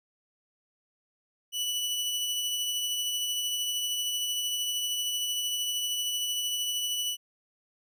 sawtooth tone with tremolo, 2960 Hz, F#7, in tune, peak -24 dBFS, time 1.52-7.17 s, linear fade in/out 50 ms, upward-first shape triangle, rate 13 Hz, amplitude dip 30%, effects none

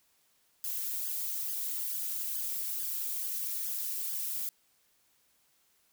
violet noise with flanger, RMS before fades -35 dBFS, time 0.64-4.49 s, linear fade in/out 0 ms, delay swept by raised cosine 0.6 to 4 ms, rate 2.3 Hz, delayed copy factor +0.95, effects white hiss -70 dBFS RMS until 5.92 s

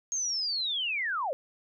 sine linear sweep, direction down, 6540 to 490 Hz, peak -28 dBFS, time 0.12-1.33 s, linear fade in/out 0 ms, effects none

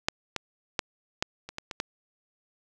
clicks, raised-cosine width 0.2 ms, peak -6 / -12 / -8 / -8 / -22 / -17 / -18 / -11 dBFS, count 8, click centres 0.085 / 0.363 / 0.792 / 1.225 / 1.49 / 1.584 / 1.712 / 1.801 s, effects none

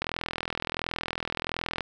click train, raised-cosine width 0.3 ms, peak -13 dBFS, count 75, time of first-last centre 0.02-1.807 s, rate 41.4 Hz, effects none

